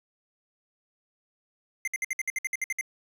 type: tone bursts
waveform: square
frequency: 2085 Hz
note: C7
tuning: 7 cents flat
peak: -27 dBFS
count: 12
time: 1.85-2.811 s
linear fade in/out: 2 ms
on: 26 ms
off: 59 ms
effects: resampled to 32000 Hz